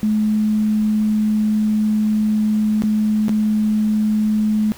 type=tone with dropouts; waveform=sine; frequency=214 Hz; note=A3; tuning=48 cents flat; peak=-14 dBFS; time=0.03-4.72 s; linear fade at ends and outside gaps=0 ms; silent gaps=2.821-2.836 / 3.283-3.293 s; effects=pink hiss -41 dBFS RMS until 4.77 s